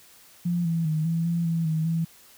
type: tone with pitch steps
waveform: sine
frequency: 173.8 / 165.8 / 155.8 / 165.6 / 169.6 / 165.5 / 158.4 / 164.6 Hz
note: F3 / E3 / D#3 / E3 / E3 / E3 / D#3 / E3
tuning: -8 / +10 / +3 / +8 / +50 / +7 / +31 / -2 cents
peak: -22 dBFS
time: 0.45-2.05 s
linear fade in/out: 10 ms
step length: 200 ms
effects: white hiss -53 dBFS RMS until 2.37 s